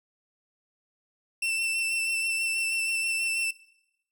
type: tone with vibrato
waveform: 40% pulse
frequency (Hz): 2681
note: E7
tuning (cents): +29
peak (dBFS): -25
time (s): 1.42-3.51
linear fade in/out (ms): 5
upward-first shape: sine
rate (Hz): 6.2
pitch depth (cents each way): 18
effects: noise-tail reverb RT60 0.9 s tail -22 dB re dry

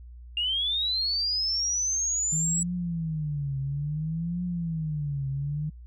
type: linear sweep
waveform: sine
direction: up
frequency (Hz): 2792 to 7830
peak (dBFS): -24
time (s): 0.37-2.63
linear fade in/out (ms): 2
type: tone with vibrato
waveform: sine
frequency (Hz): 155.4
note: D#3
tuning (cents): -2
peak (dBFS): -27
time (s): 2.32-5.7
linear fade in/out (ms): 10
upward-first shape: triangle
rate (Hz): 0.59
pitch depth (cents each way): 250
effects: tanh soft clip ceiling -15 dBFS + added 60 Hz sine -42 dBFS peak until 5.86 s

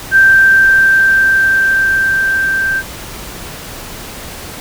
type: tone with level ramp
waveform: sine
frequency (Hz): 1568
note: G6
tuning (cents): 0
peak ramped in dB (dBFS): -3 to -12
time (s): 0.11-2.83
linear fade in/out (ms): 50
effects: pink hiss -28 dBFS RMS until 4.6 s

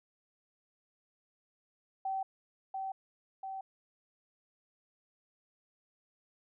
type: tone with echo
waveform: sine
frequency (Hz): 770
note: G5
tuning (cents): -31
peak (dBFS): -32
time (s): 2.05-2.23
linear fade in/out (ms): 5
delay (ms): 690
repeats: 2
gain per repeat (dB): -3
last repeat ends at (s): 3.61
effects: none

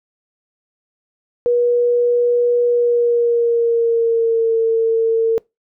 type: tone with pitch glide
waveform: sine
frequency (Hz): 482.3 to 452.6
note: B4 to A4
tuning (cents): -41 to +49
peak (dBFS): -12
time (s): 1.46-5.38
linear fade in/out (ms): 0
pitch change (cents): -110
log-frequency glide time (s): 2.64-4.57
effects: noise-tail reverb RT60 0.2 s tail -24 dB re dry

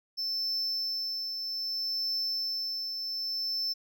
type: tone with tremolo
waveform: triangle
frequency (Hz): 5300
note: E8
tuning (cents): +9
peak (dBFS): -27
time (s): 0.17-3.74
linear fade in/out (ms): 20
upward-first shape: triangle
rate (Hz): 0.63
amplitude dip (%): 45
effects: none

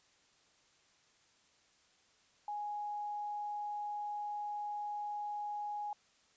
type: tone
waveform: sine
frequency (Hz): 830.6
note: G#5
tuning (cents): 0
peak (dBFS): -37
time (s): 2.48-5.93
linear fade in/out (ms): 2
effects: white hiss -69 dBFS RMS until 6.36 s + resampled to 16000 Hz

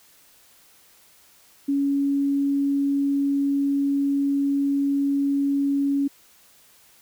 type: tone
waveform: sine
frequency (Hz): 279.8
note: C#4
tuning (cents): +16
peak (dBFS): -19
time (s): 1.68-6.08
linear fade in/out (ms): 10
effects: white hiss -55 dBFS RMS until 7.01 s

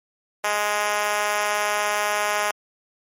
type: tone with high-pass filter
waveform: 5% pulse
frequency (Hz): 208.1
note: G#3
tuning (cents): +4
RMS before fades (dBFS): -23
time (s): 0.44-2.51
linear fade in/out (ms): 2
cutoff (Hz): 640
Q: 1.5
effects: MP3 64 kbps

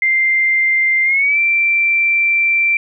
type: tone with pitch glide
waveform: sine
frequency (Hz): 2093 to 2349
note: C7 to D7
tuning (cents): 0 to 0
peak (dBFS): -11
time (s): 0.02-2.77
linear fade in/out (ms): 2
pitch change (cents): +200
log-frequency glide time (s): 1.04-1.39
effects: none

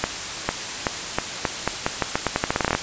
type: accelerating click train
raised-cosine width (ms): 0.5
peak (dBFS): -4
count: 20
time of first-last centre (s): 0.04-2.75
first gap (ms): 450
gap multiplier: 0.84
effects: white hiss -29 dBFS RMS until 2.82 s + resampled to 16000 Hz

